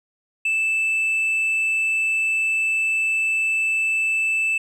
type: tone with tanh clipping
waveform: triangle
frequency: 2637 Hz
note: E7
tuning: in tune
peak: -19 dBFS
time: 0.45-4.58 s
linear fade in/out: 5 ms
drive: 7 dB
effects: none